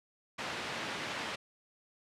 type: band-pass noise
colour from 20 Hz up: white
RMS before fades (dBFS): -39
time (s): 0.38-1.36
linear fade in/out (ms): 10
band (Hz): 120 to 2700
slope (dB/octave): 12
effects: low-pass 10000 Hz 12 dB/octave